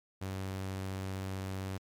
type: tone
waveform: sawtooth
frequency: 95.5 Hz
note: G2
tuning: 45 cents flat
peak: -32 dBFS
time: 0.21-1.78 s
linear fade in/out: 10 ms
effects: MP3 96 kbps